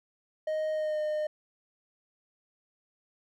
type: tone with pitch glide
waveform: triangle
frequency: 622.3 to 609.8 Hz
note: D#5 to D#5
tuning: 0 to -35 cents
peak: -26 dBFS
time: 0.47-1.27 s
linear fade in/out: 5 ms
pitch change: -35 cents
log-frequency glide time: 0.72-1 s
effects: none